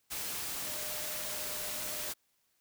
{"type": "tone in noise", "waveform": "sine", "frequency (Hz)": 607, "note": "D#5", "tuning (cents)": -43, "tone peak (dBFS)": -48, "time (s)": [0.65, 2.11], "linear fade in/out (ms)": 20, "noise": "white", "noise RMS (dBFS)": -38, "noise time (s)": [0.1, 2.14], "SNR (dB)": -13, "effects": ["white hiss -75 dBFS RMS until 2.6 s"]}